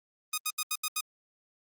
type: tone bursts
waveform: 5% pulse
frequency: 1244.5 Hz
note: D#6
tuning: in tune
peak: -17 dBFS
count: 6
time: 0.33-1.008 s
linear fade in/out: 5 ms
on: 48 ms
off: 78 ms
effects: Opus 32 kbps

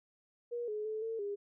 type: tone with pitch steps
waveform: sine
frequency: 477.5 / 424.1 / 434.1 / 450.5 / 405.9 Hz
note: A#4 / G#4 / A4 / A4 / G#4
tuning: +42 / +36 / -23 / +41 / -40 cents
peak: -35 dBFS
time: 0.51-1.36 s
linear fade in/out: 20 ms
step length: 170 ms
effects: none

